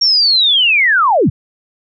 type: linear sweep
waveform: sine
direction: down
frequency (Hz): 5600 to 77.3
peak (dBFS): -8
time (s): 0.01-1.3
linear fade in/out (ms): 10
effects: none